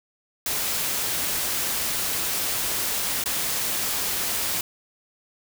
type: noise with dropouts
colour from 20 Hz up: white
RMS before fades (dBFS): -26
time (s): 0.46-4.61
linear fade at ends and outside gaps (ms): 2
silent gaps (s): 3.239-3.258
effects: none